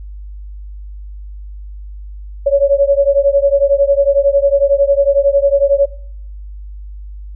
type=beating tone pair; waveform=sine; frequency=555 / 566 Hz; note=C#5 / C#5; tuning=+2 / +36 cents; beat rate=11 Hz; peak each=-11 / -12 dBFS; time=2.46-5.86 s; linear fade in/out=10 ms; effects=noise-tail reverb RT60 0.7 s tail -21 dB re dry + added 50 Hz sine -27 dBFS peak until 7.35 s